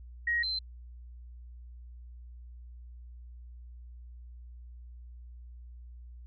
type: tone pair in turn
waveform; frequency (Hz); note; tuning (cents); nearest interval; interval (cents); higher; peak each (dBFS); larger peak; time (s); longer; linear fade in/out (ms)
sine; 1889 / 4096; A#6 / C8; +22 / -38; octave + minor second; 1340; second; -26 / -30; first; 0.27-0.43 / 0.43-0.59; neither; 5
effects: added 60 Hz sine -45 dBFS peak until 6.26 s